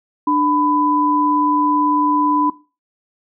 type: tone pair together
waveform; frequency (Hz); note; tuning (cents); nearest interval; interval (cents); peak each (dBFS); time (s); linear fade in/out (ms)
sine; 297 / 999; D4 / B5; +20 / +20; octave + major sixth; 2100; -16; 0.27-2.5; 5
effects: noise-tail reverb RT60 0.3 s tail -18 dB re dry